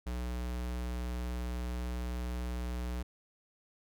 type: tone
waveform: square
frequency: 60.9 Hz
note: B1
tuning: 24 cents flat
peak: -35 dBFS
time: 0.06-3.03 s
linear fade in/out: 10 ms
effects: none